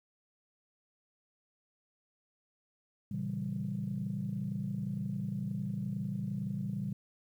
sine chord, A# diminished seventh, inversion none, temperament equal, 116.54 / 138.59 / 164.81 / 196 Hz, A#2 / C#3 / E3 / G3, 0 / 0 / 0 / 0 cents, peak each -40 / -39 / -40 / -36 dBFS, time 3.11-6.93 s, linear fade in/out 5 ms, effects tanh soft clip ceiling -25 dBFS + 11-bit

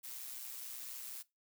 blue noise with amplitude modulation, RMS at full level -44 dBFS, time 0.03-1.23 s, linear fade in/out 20 ms, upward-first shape sine, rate 124 Hz, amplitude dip 50%, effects noise-tail reverb RT60 0.2 s tail -19 dB re dry

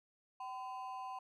triangle ring-modulated tone, 891 Hz, A5, 22 cents sharp, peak -37 dBFS, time 0.4-1.19 s, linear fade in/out 5 ms, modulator 125 Hz, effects none

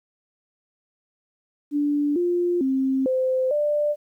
sine tone with pitch steps, 291.3 / 351.3 / 265.7 / 517 / 592 Hz, D4 / F4 / C4 / C5 / D5, -14 / +10 / +27 / -21 / +14 cents, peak -19 dBFS, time 1.71-3.96 s, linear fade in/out 50 ms, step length 450 ms, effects 10-bit

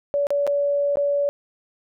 sine tone with dropouts, 571 Hz, D5, 49 cents flat, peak -18 dBFS, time 0.14-1.29 s, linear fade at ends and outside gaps 0 ms, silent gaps 0.269-0.305 / 0.467-0.475 / 0.957-0.971 s, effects none

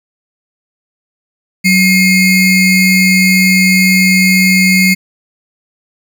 square ring-modulated tone, 1164 Hz, D6, 16 cents flat, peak -4 dBFS, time 1.64-4.95 s, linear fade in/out 20 ms, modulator 977 Hz, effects none

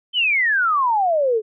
sine exponential sweep, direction down, 3136 to 416.4 Hz, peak -15 dBFS, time 0.13-1.42 s, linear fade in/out 50 ms, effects none

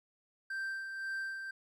triangle tone with tremolo, 1568 Hz, G6, in tune, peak -33 dBFS, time 0.5-1.51 s, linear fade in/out 5 ms, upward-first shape sine, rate 1.9 Hz, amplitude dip 45%, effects none

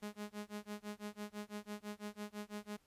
sawtooth tone with tremolo, 208.3 Hz, G#3, 5 cents sharp, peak -37 dBFS, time 0.02-2.77 s, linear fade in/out 10 ms, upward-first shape sine, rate 6 Hz, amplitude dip 100%, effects pink hiss -74 dBFS RMS until 2.86 s + resampled to 32000 Hz

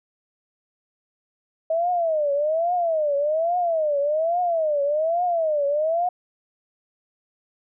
sine tone with vibrato, 636 Hz, D#5, 38 cents sharp, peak -19 dBFS, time 1.7-6.09 s, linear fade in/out 5 ms, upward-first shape triangle, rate 1.2 Hz, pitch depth 230 cents each way, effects none

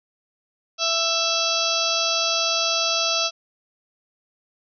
harmonic tone, 663 Hz, E5, 10 cents sharp, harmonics 1 / 2 / 4 / 5 / 6 / 7 / 8 / 9, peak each -28 / -28 / -28 / -28 / -28 / -28 / -28 / -28 dBFS, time 0.78-3.31 s, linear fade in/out 50 ms, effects none

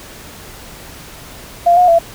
sine tone with pitch steps, 693 / 719 / 673 Hz, F5 / F#5 / E5, -14 / -50 / +36 cents, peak -6 dBFS, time 1.66-1.99 s, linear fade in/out 10 ms, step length 110 ms, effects pink hiss -35 dBFS RMS until 2.14 s

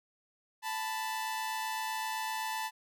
sawtooth tone pair together, 880 / 987.8 Hz, A5 / B5, 0 / 0 cents, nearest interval major second, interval 200 cents, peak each -31 / -36 dBFS, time 0.62-2.71 s, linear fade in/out 50 ms, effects none

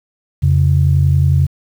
sine tone pair together, 86.87 / 137.9 Hz, F2 / C#3, -9 / -9 cents, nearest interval minor sixth, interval 800 cents, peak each -11 dBFS, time 0.42-1.47 s, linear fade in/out 20 ms, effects tanh soft clip ceiling -1 dBFS + 7-bit

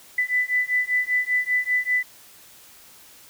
sine beating tone pair, 1991 / 1996.1 Hz, B6 / B6, +14 / +18 cents, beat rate 5.1 Hz, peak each -23 / -23 dBFS, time 0.18-2.03 s, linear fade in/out 5 ms, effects white hiss -49 dBFS RMS until 3.29 s

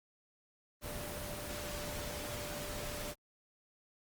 sine tone in noise, 590 Hz, D5, 8 cents sharp, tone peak -46 dBFS, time 0.81-3.15 s, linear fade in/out 50 ms, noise pink, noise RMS -42 dBFS, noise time 0.81-3.15 s, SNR -7 dB, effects Opus 24 kbps

